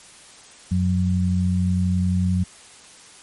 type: tone pair together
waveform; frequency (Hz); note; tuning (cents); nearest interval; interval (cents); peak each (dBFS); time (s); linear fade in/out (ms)
sine; 90.78 / 182.3; F#2 / F#3; -32 / -25; octave; 1207; -20; 0.71-2.44; 10
effects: white hiss -46 dBFS RMS until 3.22 s + MP3 48 kbps